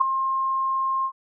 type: tone with ADSR envelope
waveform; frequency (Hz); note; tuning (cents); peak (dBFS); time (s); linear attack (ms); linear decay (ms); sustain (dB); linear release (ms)
sine; 1064; C6; +29; -11; 0-1.12; 14; 5; -10; 70
effects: none